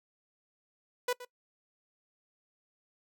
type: tone with echo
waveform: sawtooth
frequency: 493.9 Hz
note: B4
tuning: in tune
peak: -24 dBFS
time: 1.08-1.13 s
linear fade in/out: 5 ms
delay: 120 ms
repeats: 1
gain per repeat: -15 dB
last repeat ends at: 1.25 s
effects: noise-tail reverb RT60 0.1 s tail -21 dB re dry